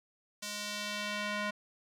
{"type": "tone with band-pass filter sweep", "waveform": "square", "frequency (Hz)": 207.7, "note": "G#3", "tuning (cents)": 0, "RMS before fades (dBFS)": -37, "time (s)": [0.42, 1.51], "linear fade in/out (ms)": 10, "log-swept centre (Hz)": [6300, 1700], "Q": 0.87, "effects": []}